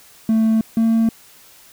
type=tone pair in turn; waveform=triangle; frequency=221.9 / 226 Hz; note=A3 / A3; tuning=+15 / +47 cents; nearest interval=unison; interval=32 cents; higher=second; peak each=-10 dBFS; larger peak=neither; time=0.29-0.61 / 0.77-1.09 s; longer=neither; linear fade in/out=2 ms; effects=tanh soft clip ceiling -6 dBFS + white hiss -47 dBFS RMS until 1.72 s

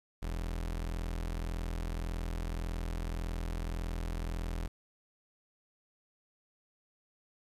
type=tone; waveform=35% pulse; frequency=41.76 Hz; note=E1; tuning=23 cents sharp; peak=-32 dBFS; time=0.22-4.68 s; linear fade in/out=10 ms; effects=resampled to 32000 Hz + 10-bit

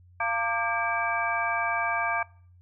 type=tone cluster; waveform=sine; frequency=691 / 910 / 1180 / 1606 / 2310 Hz; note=F5 / A#5 / D6 / G6 / D7; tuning=-19 / -42 / +8 / +41 / -29 cents; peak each=-31 dBFS; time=0.2-2.23 s; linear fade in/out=5 ms; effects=noise-tail reverb RT60 0.5 s tail -23 dB re dry + added 89 Hz sine -52 dBFS peak until 2.61 s

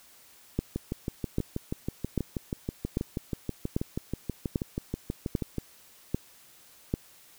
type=two click trains; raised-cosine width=3 ms; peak=-13 / -17 dBFS; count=9 / 31; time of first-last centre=0.59-6.939 / 0.76-5.583 s; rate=1.26 / 6.22 Hz; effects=white hiss -56 dBFS RMS until 7.38 s

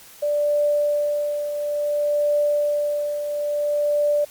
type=tone with tremolo; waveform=sine; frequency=587.3 Hz; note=D5; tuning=in tune; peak=-16 dBFS; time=0.22-4.25 s; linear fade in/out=10 ms; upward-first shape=triangle; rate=0.58 Hz; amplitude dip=60%; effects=white hiss -46 dBFS RMS until 4.3 s + Opus 48 kbps

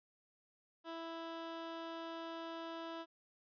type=tone; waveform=15% pulse; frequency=330 Hz; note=E4; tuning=2 cents sharp; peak=-37 dBFS; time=0.84-3.06 s; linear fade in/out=50 ms; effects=resampled to 11025 Hz

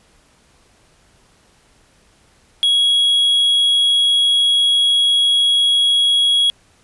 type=tone; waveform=triangle; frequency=3322 Hz; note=G#7; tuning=in tune; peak=-10 dBFS; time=2.63-6.5 s; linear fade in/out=0 ms; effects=pink hiss -54 dBFS RMS until 6.83 s + resampled to 24000 Hz

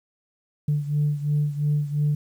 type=beating tone pair; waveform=sine; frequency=146.83 / 149.73 Hz; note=D3 / D3; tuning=0 / +34 cents; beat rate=2.9 Hz; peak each=-21 / -25 dBFS; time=0.68-2.15 s; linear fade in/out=5 ms; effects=tanh soft clip ceiling -15 dBFS + 9-bit

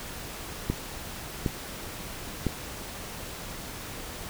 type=clicks; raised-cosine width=3 ms; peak=-12 dBFS; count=3; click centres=0.7 / 1.462 / 2.467 s; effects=pink hiss -39 dBFS RMS until 4.29 s

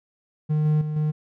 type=tone with level steps; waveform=triangle; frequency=152.6 Hz; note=D#3; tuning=33 cents flat; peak=-17 / -15 / -23 / -18 dBFS; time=0.49-1.12 s; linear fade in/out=20 ms; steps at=0.65 / 0.81 / 0.96 s; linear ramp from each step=5 ms; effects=none

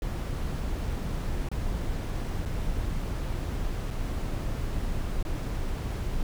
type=noise with dropouts; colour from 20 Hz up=brown; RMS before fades=-30 dBFS; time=0.02-6.23 s; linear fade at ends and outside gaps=1 ms; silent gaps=1.488-1.515 / 2.453-2.458 / 3.905-3.909 / 5.228-5.25 s; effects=none

